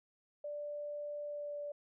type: tone with pitch glide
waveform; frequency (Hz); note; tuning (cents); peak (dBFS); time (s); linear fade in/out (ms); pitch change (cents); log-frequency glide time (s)
sine; 587.3 to 582.6; D5 to D5; 0 to -14; -39; 0.44-1.72; 5; -14; 1.25-1.59
effects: none